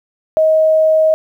sine tone, 631 Hz, D#5, 24 cents sharp, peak -8 dBFS, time 0.37-1.14 s, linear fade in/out 0 ms, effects 8-bit

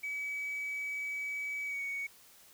sine tone with pitch glide, 2281 to 2234 Hz, C#7 to C#7, +49 to +13 cents, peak -33 dBFS, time 0.03-2.07 s, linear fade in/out 10 ms, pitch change -36 cents, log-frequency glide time 1.65-1.82 s, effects tanh soft clip ceiling -32 dBFS + white hiss -59 dBFS RMS until 2.53 s

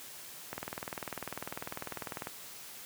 click train, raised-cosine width 0.5 ms, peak -22 dBFS, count 36, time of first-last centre 0.53-2.271 s, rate 20.1 Hz, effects white hiss -48 dBFS RMS until 2.85 s + high-pass 80 Hz 12 dB/octave

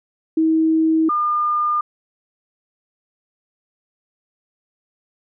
sine tone pair in turn, 320 / 1208.2 Hz, D#4 / D6, +49 / +49 cents, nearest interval octave + major seventh, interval 2300 cents, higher second, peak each -13 / -16 dBFS, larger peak first, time 0.37-1.09 / 1.09-1.81 s, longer neither, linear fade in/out 5 ms, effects none

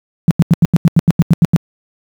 sine tone bursts, 166.9 Hz, E3, 22 cents sharp, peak -3 dBFS, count 12, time 0.28-1.562 s, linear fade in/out 0 ms, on 28 ms, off 86 ms, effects high-pass 100 Hz 12 dB/octave + 7-bit

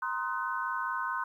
sine chord, C half-diminished seventh, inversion third, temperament just, 941.9 / 1046.5 / 1255.8 / 1507 Hz, Bb5 / C6 / Eb6 / Gb6, +18 / 0 / +16 / +31 cents, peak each -38 / -34 / -38 / -35 dBFS, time 0.02-1.24 s, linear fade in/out 5 ms, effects 11-bit

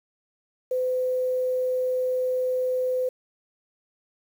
sine tone with quantisation, 508 Hz, B4, 49 cents sharp, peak -22 dBFS, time 0.71-3.09 s, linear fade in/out 5 ms, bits 8, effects none

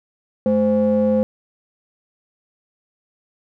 triangle ring-modulated tone, 151.8 Hz, D#3, 42 cents flat, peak -9 dBFS, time 0.46-1.23 s, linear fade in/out 0 ms, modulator 367 Hz, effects none

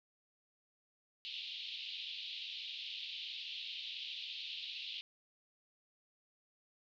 white band-pass noise, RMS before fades -45 dBFS, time 1.25-5.01 s, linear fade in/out 0 ms, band 2700 to 4000 Hz, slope 48 dB/octave, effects none

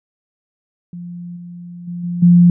sine tone with level steps, 174.61 Hz, F3, in tune, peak -27 / -30 / -23 / -19 / -5 dBFS, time 0.93-2.5 s, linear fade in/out 2 ms, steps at 1.36 / 1.87 / 2.03 / 2.22 s, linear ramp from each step 10 ms, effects none

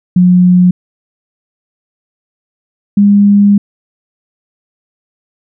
sine tone pair in turn, 180 / 202.7 Hz, F#3 / G#3, -47 / -42 cents, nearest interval major second, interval 205 cents, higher second, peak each -3 dBFS, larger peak neither, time 0.16-0.71 / 2.97-3.58 s, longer second, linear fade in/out 5 ms, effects none

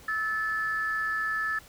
sine tone pair together, 1303 / 1739.3 Hz, E6 / A6, -20 / -20 cents, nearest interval perfect fourth, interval 500 cents, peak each -31 / -27 dBFS, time 0.08-1.59 s, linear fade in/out 5 ms, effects tanh soft clip ceiling -20 dBFS + pink hiss -52 dBFS RMS until 1.68 s

